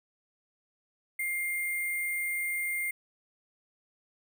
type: tone with sample-and-hold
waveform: sine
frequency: 2111 Hz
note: C7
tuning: 15 cents sharp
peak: -29 dBFS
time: 1.19-2.91 s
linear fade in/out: 5 ms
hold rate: 11025 Hz
effects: none